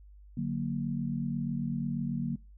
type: chord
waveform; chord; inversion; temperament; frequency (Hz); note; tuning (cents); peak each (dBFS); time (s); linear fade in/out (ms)
sine; D augmented; none; equal; 146.83 / 185 / 233.1; D3 / F#3 / A#3; 0 / 0 / 0; -34 / -35 / -33; 0.37-2.36; 5
effects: noise-tail reverb RT60 0.3 s tail -25 dB re dry + added 50 Hz sine -50 dBFS peak until 2.57 s